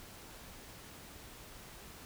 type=silence; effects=pink hiss -52 dBFS RMS until 2.05 s